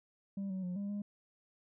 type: tone with pitch steps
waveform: sine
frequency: 197 / 188.4 / 179.6 / 200.9 / 204.5 Hz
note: G3 / F#3 / F3 / G3 / G#3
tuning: +9 / +32 / +49 / +43 / -26 cents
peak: -33 dBFS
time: 0.37-1.02 s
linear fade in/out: 5 ms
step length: 130 ms
effects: tanh soft clip ceiling -35 dBFS